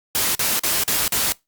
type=noise bursts; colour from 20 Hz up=white; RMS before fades=-20 dBFS; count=5; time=0.15-1.322 s; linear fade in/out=0 ms; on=200 ms; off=43 ms; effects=noise-tail reverb RT60 0.2 s tail -23 dB re dry + Opus 48 kbps